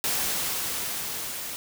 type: noise with level ramp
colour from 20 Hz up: white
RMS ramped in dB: -26 to -35 dBFS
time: 0.04-1.56 s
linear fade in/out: 0 ms
effects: none